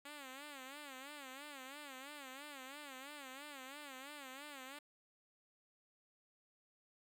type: tone with vibrato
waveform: 5% pulse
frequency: 277.2 Hz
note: C#4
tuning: in tune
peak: -38 dBFS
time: 0.05-4.79 s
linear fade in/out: 5 ms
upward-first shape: sine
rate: 3 Hz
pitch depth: 130 cents each way
effects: none